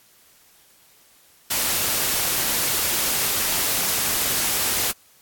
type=noise; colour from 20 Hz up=white; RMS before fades=-22 dBFS; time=1.5-4.92 s; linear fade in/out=10 ms; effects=white hiss -55 dBFS RMS until 5.21 s + AAC 64 kbps